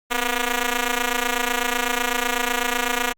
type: ring-modulated tone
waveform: 5% pulse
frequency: 241 Hz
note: B3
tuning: 42 cents flat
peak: -6 dBFS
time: 0.1-3.13 s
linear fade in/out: 20 ms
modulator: 227 Hz
effects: Opus 32 kbps